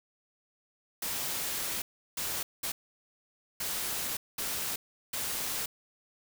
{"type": "noise bursts at uneven times", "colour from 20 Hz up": "white", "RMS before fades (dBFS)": -34, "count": 6, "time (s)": [[1.02, 1.82], [2.17, 2.43], [2.63, 2.72], [3.6, 4.17], [4.38, 4.76], [5.13, 5.66]], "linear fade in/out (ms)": 5, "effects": []}